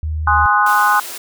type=tone; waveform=sine; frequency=77.78 Hz; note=D#2; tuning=in tune; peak=-18 dBFS; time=0.03-0.46 s; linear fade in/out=0 ms
type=chord; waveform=sine; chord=Ab dominant seventh; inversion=none; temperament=equal; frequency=830.6 / 1046.5 / 1244.5 / 1480 Hz; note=Ab5 / C6 / Eb6 / Gb6; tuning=0 / 0 / 0 / 0 cents; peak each=-16 dBFS; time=0.27-1 s; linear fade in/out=5 ms
type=high-pass noise; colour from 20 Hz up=white; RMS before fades=-29 dBFS; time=0.66-1.18 s; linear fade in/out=5 ms; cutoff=250 Hz; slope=48 dB/octave
effects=none